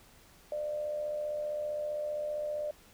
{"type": "tone with amplitude modulation", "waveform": "sine", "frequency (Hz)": 598, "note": "D5", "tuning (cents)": 31, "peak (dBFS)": -30, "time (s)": [0.52, 2.71], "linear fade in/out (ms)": 2, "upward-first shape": "sine", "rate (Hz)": 75.3, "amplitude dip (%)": 45, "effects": ["pink hiss -59 dBFS RMS until 2.93 s"]}